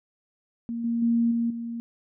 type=tone with level steps; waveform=sine; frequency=233.1 Hz; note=A#3; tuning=in tune; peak=-28 / -23 / -19 / -22 / -30 dBFS; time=0.69-1.8 s; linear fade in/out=0 ms; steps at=0.84 / 1.02 / 1.31 / 1.5 s; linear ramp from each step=5 ms; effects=none